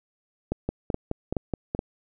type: two click trains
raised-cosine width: 2 ms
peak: -12 / -13 dBFS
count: 4 / 6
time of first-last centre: 0.52-1.791 / 0.69-1.749 s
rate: 2.36 / 4.72 Hz
effects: none